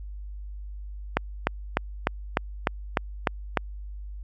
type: click train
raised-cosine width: 0.5 ms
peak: -5 dBFS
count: 9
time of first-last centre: 1.17-3.572 s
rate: 3.33 Hz
effects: added 50 Hz sine -35 dBFS peak until 4.23 s